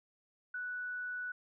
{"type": "tone", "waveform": "sine", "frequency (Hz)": 1480, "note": "F#6", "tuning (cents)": 0, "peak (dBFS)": -37, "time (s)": [0.54, 1.32], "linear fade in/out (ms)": 5, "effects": []}